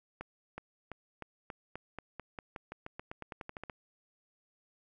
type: accelerating click train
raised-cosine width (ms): 0.5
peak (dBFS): -26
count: 21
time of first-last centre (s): 0.21-3.698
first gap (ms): 370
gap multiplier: 0.91
effects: none